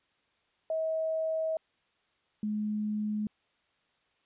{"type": "tone pair in turn", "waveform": "sine", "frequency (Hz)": [640, 211.5], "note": ["D#5", "G#3"], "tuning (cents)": [49, 32], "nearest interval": "octave + perfect fifth", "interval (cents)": 1917, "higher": "first", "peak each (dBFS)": [-28, -29], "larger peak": "first", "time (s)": [[0.7, 1.57], [2.43, 3.27]], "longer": "first", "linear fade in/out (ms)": 2, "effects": ["white hiss -72 dBFS RMS until 4.25 s", "resampled to 8000 Hz"]}